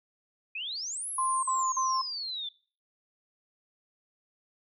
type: exponential two-way sweep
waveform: sine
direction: up then down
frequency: 2446 to 11230 to 3481 Hz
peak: -33 dBFS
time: 0.55-2.49 s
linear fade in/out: 5 ms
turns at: 1.09 s
type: tone bursts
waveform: sine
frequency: 1050 Hz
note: C6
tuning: 6 cents sharp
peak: -26 dBFS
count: 3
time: 1.18-2.016 s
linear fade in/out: 5 ms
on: 250 ms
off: 43 ms
effects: noise-tail reverb RT60 0.4 s tail -21 dB re dry